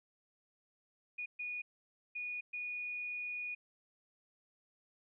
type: tone bursts at uneven times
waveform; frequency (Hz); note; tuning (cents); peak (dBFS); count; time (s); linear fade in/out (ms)
sine; 2458; D#7; -22; -38; 4; 1.18-1.26 / 1.39-1.62 / 2.15-2.41 / 2.53-3.55; 10
effects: none